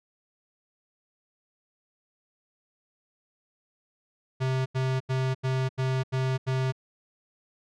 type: tone bursts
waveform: square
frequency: 130.8 Hz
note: C3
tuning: in tune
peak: -25 dBFS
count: 7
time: 4.4-6.724 s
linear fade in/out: 20 ms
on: 260 ms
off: 84 ms
effects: low-pass 5000 Hz 12 dB/octave